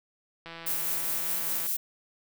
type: click train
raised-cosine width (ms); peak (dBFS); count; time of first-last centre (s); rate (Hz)
0.3; -26; 201; 0.46-1.665; 166
type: noise with tremolo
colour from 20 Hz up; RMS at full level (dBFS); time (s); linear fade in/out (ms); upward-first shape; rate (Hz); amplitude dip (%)
violet; -29; 0.66-1.77; 10; sine; 4.9; 25
effects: none